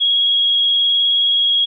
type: tone with vibrato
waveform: sine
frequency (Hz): 3303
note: G#7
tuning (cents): -10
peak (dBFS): -12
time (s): 0-1.66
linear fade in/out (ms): 20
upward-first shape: square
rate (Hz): 19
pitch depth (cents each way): 15
effects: none